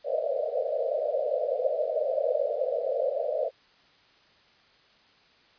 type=band-pass noise; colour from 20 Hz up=white; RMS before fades=-28 dBFS; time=0.04-3.51 s; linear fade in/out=50 ms; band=480 to 650 Hz; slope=96 dB/octave; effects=white hiss -60 dBFS RMS until 5.58 s + resampled to 11025 Hz